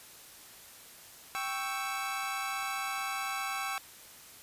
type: chord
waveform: 25% pulse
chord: C# diminished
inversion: second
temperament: equal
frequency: 784 / 1108.7 / 1318.5 Hz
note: G5 / C#6 / E6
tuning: 0 / 0 / 0 cents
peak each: -34 dBFS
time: 1.35-3.78 s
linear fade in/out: 0 ms
effects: white hiss -52 dBFS RMS until 4.42 s + resampled to 32000 Hz